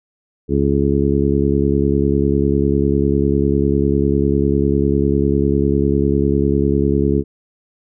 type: harmonic tone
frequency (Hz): 70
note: C#2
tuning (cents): +18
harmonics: 1 / 2 / 3 / 4 / 5 / 6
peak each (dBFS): -20 / -20 / -20 / -20 / -20 / -20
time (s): 0.48-7.24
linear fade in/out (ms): 50
effects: none